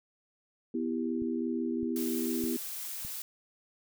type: chord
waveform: sine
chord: E minor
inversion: second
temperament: just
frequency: 247.2 / 329.6 / 395.6 Hz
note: B3 / E4 / G4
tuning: +2 / 0 / +16 cents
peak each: -32 / -34 / -37 dBFS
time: 0.74-2.57 s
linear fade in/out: 5 ms
type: click train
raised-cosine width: 5 ms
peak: -33 dBFS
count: 4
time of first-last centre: 1.22-3.049 s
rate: 1.64 Hz
type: noise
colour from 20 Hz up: blue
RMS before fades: -39 dBFS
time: 1.96-3.22 s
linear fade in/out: 2 ms
effects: none